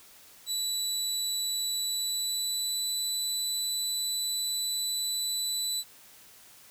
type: tone with pitch glide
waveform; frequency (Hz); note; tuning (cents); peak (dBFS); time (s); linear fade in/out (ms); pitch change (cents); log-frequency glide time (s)
25% pulse; 3951 to 3976; B7 to B7; 0 to +11; -24; 0.46-5.84; 50; +11; 1.8-2.87
effects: white hiss -54 dBFS RMS until 6.7 s